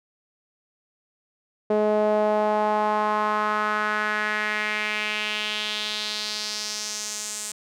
sawtooth tone with band-pass filter sweep, 211.9 Hz, G#3, 35 cents sharp, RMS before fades -25 dBFS, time 1.7-7.52 s, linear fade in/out 5 ms, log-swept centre 520 to 7900 Hz, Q 2.8, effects none

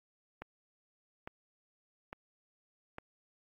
click train, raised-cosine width 0.5 ms, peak -27 dBFS, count 4, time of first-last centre 0.42-2.984 s, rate 1.17 Hz, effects AAC 48 kbps

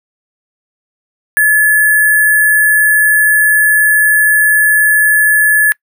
sine tone with sample-and-hold, 1714 Hz, A6, 46 cents flat, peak -5 dBFS, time 1.37-5.72 s, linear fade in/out 0 ms, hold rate 11025 Hz, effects noise-tail reverb RT60 0.1 s tail -25 dB re dry

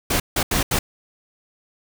pink noise bursts at uneven times, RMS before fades -20 dBFS, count 4, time 0.1-0.2 / 0.36-0.43 / 0.51-0.63 / 0.71-0.79 s, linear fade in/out 5 ms, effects none

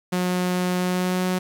sawtooth tone with pitch glide, 180.8 to 183.54 Hz, F#3 to F#3, -40 to -14 cents, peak -17 dBFS, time 0.12-1.39 s, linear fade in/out 10 ms, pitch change +26 cents, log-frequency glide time 0.77-1.26 s, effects 9-bit

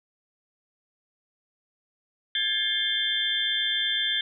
sine tone cluster, 1626 / 1734 / 2130 / 3177 / 3512 Hz, G#6 / A6 / C7 / G7 / A7, -37 / -26 / +30 / +23 / -4 cents, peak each -34 / -34 / -35 / -27 / -27 dBFS, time 2.35-4.21 s, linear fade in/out 2 ms, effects none

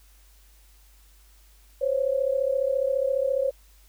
sine tone pair together, 518 / 552.6 Hz, C5 / C#5, -17 / -6 cents, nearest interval minor second, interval 111 cents, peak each -25 / -24 dBFS, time 1.81-3.51 s, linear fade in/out 10 ms, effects added 50 Hz sine -53 dBFS peak until 3.88 s + white hiss -60 dBFS RMS until 3.88 s

